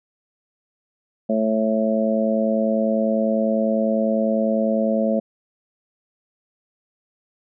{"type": "harmonic tone", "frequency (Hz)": 110, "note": "A2", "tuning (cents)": 0, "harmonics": [2, 3, 4, 5, 6], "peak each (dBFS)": [-20, -32, -30, -22, -25], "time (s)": [1.29, 5.2], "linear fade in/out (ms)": 10, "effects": []}